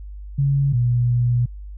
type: tone pair in turn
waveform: sine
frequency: 139.2 / 121.4 Hz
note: C#3 / B2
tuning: +8 / -29 cents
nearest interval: major second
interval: 237 cents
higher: first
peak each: -15 dBFS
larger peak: neither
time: 0.38-0.73 / 0.73-1.46 s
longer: second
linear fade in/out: 10 ms
effects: added 50 Hz sine -32 dBFS peak until 1.77 s

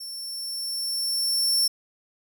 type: tone with level ramp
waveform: sawtooth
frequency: 5420 Hz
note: E8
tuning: 47 cents sharp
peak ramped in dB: -32 to -16 dBFS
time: 0-1.68 s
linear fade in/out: 10 ms
effects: none

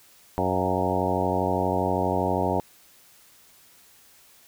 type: harmonic tone with a mistuned harmonic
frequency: 92.5 Hz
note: F#2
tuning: in tune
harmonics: 1 / 2 / 3 / 4 / 5 / 6 / 7 / 8 / 9 / 10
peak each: -31 / -31 / -31 / -31 / -31 / -31 / -31 / -31 / -31 / -31 dBFS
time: 0.38-2.6 s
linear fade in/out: 0 ms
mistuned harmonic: 8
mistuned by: -37 cents
effects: white hiss -55 dBFS RMS until 4.47 s

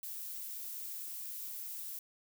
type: noise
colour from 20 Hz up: violet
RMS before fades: -43 dBFS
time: 0.03-1.99 s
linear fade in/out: 2 ms
effects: none

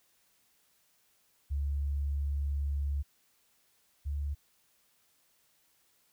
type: tone pair in turn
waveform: sine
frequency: 70.9 / 71.97 Hz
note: C#2 / D2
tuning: +40 / -34 cents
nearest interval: unison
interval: 26 cents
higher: second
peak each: -29 / -31 dBFS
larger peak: first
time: 1.5-3.03 / 4.05-4.35 s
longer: first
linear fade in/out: 20 ms
effects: white hiss -70 dBFS RMS until 6.12 s

